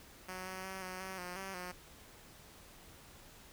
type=tone with pitch steps; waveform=5% pulse; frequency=185.2 / 187.1 / 190.1 / 184.7 / 189.4 / 178.8 / 192.7 / 179.9 Hz; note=F#3 / F#3 / F#3 / F#3 / F#3 / F3 / G3 / F#3; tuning=+2 / +20 / +47 / -3 / +41 / +41 / -29 / -48 cents; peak=-31 dBFS; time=0.28-1.72 s; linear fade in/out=10 ms; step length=180 ms; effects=pink hiss -57 dBFS RMS until 3.52 s